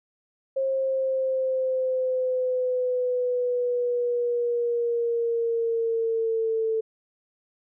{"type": "linear sweep", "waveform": "sine", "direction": "down", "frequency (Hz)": [536, 443], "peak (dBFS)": -22, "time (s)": [0.56, 6.81], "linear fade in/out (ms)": 10, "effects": []}